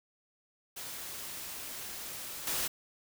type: noise with level steps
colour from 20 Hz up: white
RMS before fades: -42 / -33 dBFS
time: 0.76-2.68 s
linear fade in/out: 10 ms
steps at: 2.47 s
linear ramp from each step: 2 ms
effects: none